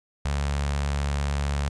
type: tone with notch filter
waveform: sawtooth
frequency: 71.1 Hz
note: C#2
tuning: 45 cents sharp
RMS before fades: -26 dBFS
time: 0.25-1.69 s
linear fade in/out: 5 ms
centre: 320 Hz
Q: 0.84
effects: resampled to 22050 Hz + 10-bit